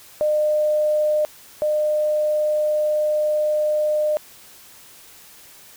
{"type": "tone pair in turn", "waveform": "sine", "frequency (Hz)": [606, 606], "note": ["D#5", "D#5"], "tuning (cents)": [-46, -46], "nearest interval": "unison", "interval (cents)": 0, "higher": "neither", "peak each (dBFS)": [-16, -17], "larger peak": "first", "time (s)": [[0.21, 1.25], [1.62, 4.17]], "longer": "second", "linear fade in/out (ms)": 0, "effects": ["white hiss -46 dBFS RMS until 5.76 s"]}